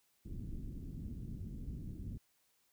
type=low-pass noise; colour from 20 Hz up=pink; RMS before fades=-44 dBFS; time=0.25-2.18 s; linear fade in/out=10 ms; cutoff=260 Hz; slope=24 dB/octave; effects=white hiss -75 dBFS RMS until 2.72 s